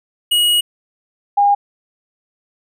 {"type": "tone pair in turn", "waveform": ["square", "sine"], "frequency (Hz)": [2900, 810.7], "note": ["F#7", "G#5"], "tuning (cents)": [-35, -42], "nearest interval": "octave + minor seventh", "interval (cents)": 2207, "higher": "first", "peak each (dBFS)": [-12, -9], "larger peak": "second", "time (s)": [[0.31, 0.61], [1.37, 1.55]], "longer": "first", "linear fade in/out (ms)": 10, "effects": []}